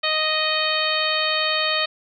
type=harmonic tone with a mistuned harmonic; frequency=622.3 Hz; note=D#5; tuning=in tune; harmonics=1 / 2 / 3 / 4 / 5 / 6 / 7; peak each=-27 / -27 / -27 / -27 / -27 / -27 / -27 dBFS; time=0.03-1.86 s; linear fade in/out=10 ms; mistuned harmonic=5; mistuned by=-15 cents; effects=none